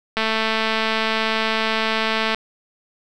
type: click train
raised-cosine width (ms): 0.3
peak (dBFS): -5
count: 482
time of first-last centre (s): 0.17-2.346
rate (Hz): 221
effects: none